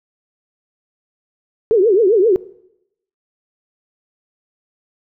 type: tone with vibrato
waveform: sine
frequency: 413.5 Hz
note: G#4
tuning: 8 cents flat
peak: -9 dBFS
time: 1.71-2.36 s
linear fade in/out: 0 ms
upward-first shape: triangle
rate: 7.6 Hz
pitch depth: 280 cents each way
effects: noise-tail reverb RT60 0.8 s tail -20 dB re dry